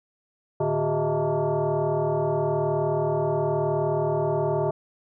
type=tone with frequency modulation; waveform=sine; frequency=110 Hz; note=A2; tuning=in tune; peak=-21 dBFS; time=0.6-4.71 s; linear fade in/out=5 ms; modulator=259 Hz; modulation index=2.8; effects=none